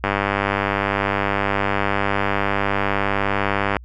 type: click train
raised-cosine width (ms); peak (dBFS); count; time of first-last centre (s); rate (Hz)
0.5; -4; 373; 0.04-3.767; 99.8
effects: added 60 Hz sine -37 dBFS peak until 3.84 s